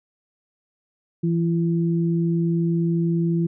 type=tone pair together; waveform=sine; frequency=167.11 / 338.5 Hz; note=E3 / E4; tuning=+24 / +46 cents; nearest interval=octave; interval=1222 cents; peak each=-19 / -25 dBFS; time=1.23-3.47 s; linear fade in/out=10 ms; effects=none